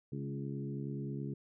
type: harmonic tone with a mistuned harmonic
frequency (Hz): 69.3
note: C#2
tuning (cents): 0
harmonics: 2 / 3 / 4 / 5 / 6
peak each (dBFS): -39 / -43 / -45 / -47 / -49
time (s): 0.12-1.34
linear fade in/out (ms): 5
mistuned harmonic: 4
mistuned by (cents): +17
effects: none